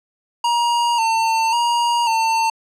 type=tone with vibrato; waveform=square; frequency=923 Hz; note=A#5; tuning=17 cents flat; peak=-16 dBFS; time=0.44-2.5 s; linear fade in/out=5 ms; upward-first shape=square; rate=0.92 Hz; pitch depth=45 cents each way; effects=low-pass 8000 Hz 12 dB/octave